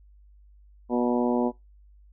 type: harmonic tone with a mistuned harmonic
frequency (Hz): 121.7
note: B2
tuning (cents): -25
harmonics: 2 / 3 / 4 / 5 / 6 / 7 / 8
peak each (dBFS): -24 / -28 / -30 / -32 / -34 / -35 / -36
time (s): 0.89-1.52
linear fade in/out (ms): 50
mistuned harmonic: 7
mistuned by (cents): +21
effects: noise-tail reverb RT60 0.2 s tail -23 dB re dry + added 50 Hz sine -51 dBFS peak until 2.12 s

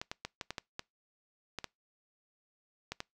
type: clicks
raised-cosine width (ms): 0.2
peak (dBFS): -20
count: 11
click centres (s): 0.015 / 0.115 / 0.25 / 0.412 / 0.506 / 0.582 / 0.794 / 1.587 / 1.643 / 2.92 / 3.004
effects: noise-tail reverb RT60 0.2 s tail -25 dB re dry

